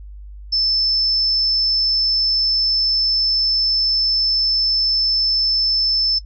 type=tone; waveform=sine; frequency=5274 Hz; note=E8; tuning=in tune; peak=-15 dBFS; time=0.52-6.19 s; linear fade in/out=10 ms; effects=noise-tail reverb RT60 0.1 s tail -18 dB re dry + added 50 Hz sine -33 dBFS peak until 6.25 s